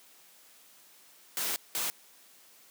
white noise bursts at uneven times, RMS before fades -32 dBFS, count 2, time 1.37-1.56 / 1.75-1.9 s, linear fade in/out 0 ms, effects white hiss -58 dBFS RMS until 2.7 s + high-pass 200 Hz 12 dB/octave

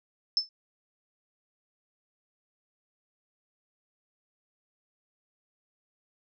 sine tone with exponential decay, 5274 Hz, E8, in tune, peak -18 dBFS, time 0.37-0.49 s, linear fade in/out 1 ms, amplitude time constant 25 ms, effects none

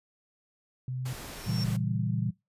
sine tone, 127.9 Hz, C3, 39 cents flat, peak -31 dBFS, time 0.88-1.13 s, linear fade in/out 2 ms
pink noise, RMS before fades -42 dBFS, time 1.05-1.77 s, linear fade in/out 10 ms
sine tone with exponential growth, 5460 Hz, F8, 40 cents flat, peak -33 dBFS, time 1.19-1.64 s, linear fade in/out 5 ms, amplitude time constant 97 ms
sine chord, A# diminished seventh, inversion none, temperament equal, 116.54 / 138.59 / 164.81 / 196 Hz, A#2 / C#3 / E3 / G3, 0 / 0 / 0 / 0 cents, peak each -30 / -34 / -33 / -34 dBFS, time 1.46-2.31 s, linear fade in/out 10 ms
effects noise-tail reverb RT60 0.2 s tail -21 dB re dry + resampled to 32000 Hz

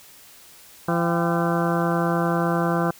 harmonic tone with a mistuned harmonic, 170 Hz, F3, 46 cents flat, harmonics 1 / 2 / 3 / 4 / 5 / 6 / 7 / 8 / 9, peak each -23 / -26 / -28 / -29 / -30 / -31 / -31 / -32 / -33 dBFS, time 0.88-2.91 s, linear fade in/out 5 ms, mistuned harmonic 5, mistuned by -120 cents, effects white hiss -48 dBFS RMS until 2.99 s

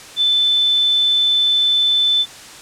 sine tone, 3520 Hz, A7, in tune, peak -12 dBFS, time 0.16-2.26 s, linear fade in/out 50 ms, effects white hiss -37 dBFS RMS until 2.61 s + low-pass 8000 Hz 12 dB/octave

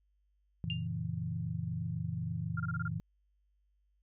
sine chord, F# dominant seventh, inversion none, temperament equal, 92.5 / 116.54 / 138.59 / 164.81 Hz, F#2 / A#2 / C#3 / E3, 0 / 0 / 0 / 0 cents, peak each -41 / -39 / -42 / -37 dBFS, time 0.64-3 s, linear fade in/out 0 ms
sine tone with exponential decay, 2800 Hz, F7, 4 cents sharp, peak -32 dBFS, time 0.7-0.87 s, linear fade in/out 1 ms, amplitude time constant 35 ms
sine tone bursts, 1396.9 Hz, F6, in tune, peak -36 dBFS, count 6, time 2.57-2.881 s, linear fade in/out 5 ms, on 31 ms, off 25 ms
effects added 50 Hz sine -70 dBFS peak until 4.02 s

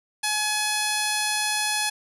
10% pulse tone with low-pass filter, 847 Hz, G#5, 34 cents sharp, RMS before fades -25 dBFS, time 0.23-1.9 s, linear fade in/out 10 ms, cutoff 9300 Hz, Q 8.8, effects none

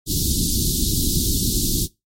pink band-stop noise, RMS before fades -20 dBFS, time 0.06-1.88 s, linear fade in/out 50 ms, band 350 to 3700 Hz, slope 48 dB/octave, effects noise-tail reverb RT60 0.2 s tail -20 dB re dry + MP3 64 kbps

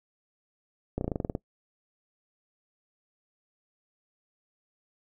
slowing click train, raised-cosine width 2 ms, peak -16 dBFS, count 10, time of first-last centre 0.98-1.351 s, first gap 31 ms, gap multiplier 1.07, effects noise-tail reverb RT60 0.1 s tail -21 dB re dry

